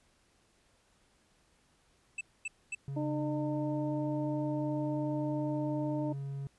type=tone bursts; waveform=square; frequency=2637 Hz; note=E7; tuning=in tune; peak=-35 dBFS; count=3; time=2.18-2.75 s; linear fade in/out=5 ms; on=30 ms; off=240 ms
type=tone; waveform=triangle; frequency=138.59 Hz; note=C#3; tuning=in tune; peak=-34 dBFS; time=2.88-6.47 s; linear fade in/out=0 ms
type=harmonic tone; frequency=301.9 Hz; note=D4; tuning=48 cents sharp; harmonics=1 / 2 / 3; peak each=-33 / -38 / -44 dBFS; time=2.96-6.13 s; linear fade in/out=10 ms
effects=pink hiss -69 dBFS RMS until 6.58 s + resampled to 24000 Hz